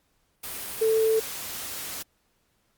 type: tone in noise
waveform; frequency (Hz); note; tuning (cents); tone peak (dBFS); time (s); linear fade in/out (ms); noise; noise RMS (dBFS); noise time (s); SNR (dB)
sine; 443.2; A4; +13; -19; 0.81-1.2; 10; white; -35; 0.43-2.03; +13
effects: pink hiss -70 dBFS RMS until 2.77 s + Opus 48 kbps